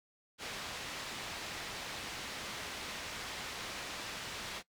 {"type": "low-pass noise", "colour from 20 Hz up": "white", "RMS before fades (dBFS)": -43, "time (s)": [0.38, 4.63], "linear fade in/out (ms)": 50, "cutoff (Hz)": 4100, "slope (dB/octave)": 12, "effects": ["noise-tail reverb RT60 0.1 s tail -19 dB re dry"]}